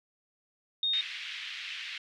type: tone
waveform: sine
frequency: 3699 Hz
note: A#7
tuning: 14 cents flat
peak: -26 dBFS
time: 0.83-1.01 s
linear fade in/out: 2 ms
type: band-pass noise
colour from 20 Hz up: white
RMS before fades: -40 dBFS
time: 0.93-1.98 s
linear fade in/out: 5 ms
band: 1900 to 3400 Hz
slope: 24 dB/octave
effects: none